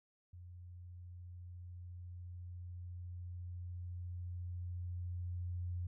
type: tone with level ramp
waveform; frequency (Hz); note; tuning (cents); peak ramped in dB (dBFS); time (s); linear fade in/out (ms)
sine; 88.6; F2; +25; -50 to -37; 0.33-5.87; 5
effects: none